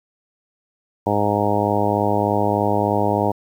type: harmonic tone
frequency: 103.3 Hz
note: G#2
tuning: 9 cents flat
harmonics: 1 / 2 / 3 / 4 / 5 / 6 / 7 / 8 / 9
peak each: -25 / -25 / -25 / -25 / -25 / -25 / -25 / -25 / -25 dBFS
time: 1.06-3.32 s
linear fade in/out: 10 ms
effects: 8-bit